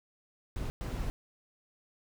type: noise bursts at uneven times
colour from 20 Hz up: brown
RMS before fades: -35 dBFS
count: 2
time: 0.56-0.7 / 0.81-1.1 s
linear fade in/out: 0 ms
effects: none